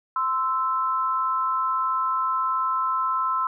sine tone pair together, 1037 / 1318.5 Hz, C6 / E6, -16 / 0 cents, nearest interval major third, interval 416 cents, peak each -24 dBFS, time 0.16-3.47 s, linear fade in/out 2 ms, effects none

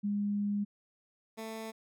sine / 15% pulse tone pair in turn, 204.4 / 222 Hz, G#3 / A3, -27 / +16 cents, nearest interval minor second, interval 143 cents, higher second, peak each -29 / -33 dBFS, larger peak first, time 0.03-0.65 / 1.37-1.72 s, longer first, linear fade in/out 20 ms, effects none

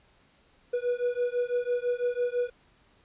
triangle beating tone pair, 485.1 / 491.1 Hz, B4 / B4, -31 / -10 cents, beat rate 6 Hz, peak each -27 / -27 dBFS, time 0.73-2.5 s, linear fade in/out 10 ms, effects pink hiss -63 dBFS RMS until 3.04 s + resampled to 8000 Hz

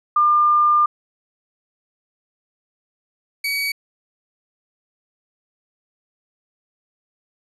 sine / 30% pulse tone pair in turn, 1200 / 2265 Hz, D6 / C#7, +37 / +37 cents, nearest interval major seventh, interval 1100 cents, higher second, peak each -12 / -18 dBFS, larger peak first, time 0.16-0.86 / 3.44-3.72 s, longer first, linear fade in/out 5 ms, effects resampled to 32000 Hz

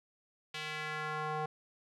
square tone with band-pass filter sweep, 153.9 Hz, D#3, 19 cents flat, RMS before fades -38 dBFS, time 0.54-1.46 s, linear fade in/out 5 ms, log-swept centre 3000 to 810 Hz, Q 1.6, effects none

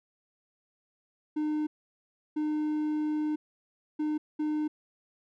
triangle tone bursts at uneven times, 304.1 Hz, D#4, 40 cents flat, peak -25 dBFS, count 4, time 1.36-1.67 / 2.36-3.36 / 3.99-4.18 / 4.39-4.68 s, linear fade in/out 10 ms, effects none

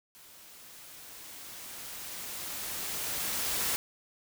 white noise with level ramp, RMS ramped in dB -54 to -30 dBFS, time 0.15-3.76 s, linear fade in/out 0 ms, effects none

